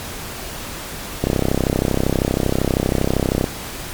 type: click train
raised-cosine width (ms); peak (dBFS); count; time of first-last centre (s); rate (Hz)
2; -3; 73; 1.24-3.442; 32.7
effects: pink hiss -30 dBFS RMS until 3.93 s + MP3 96 kbps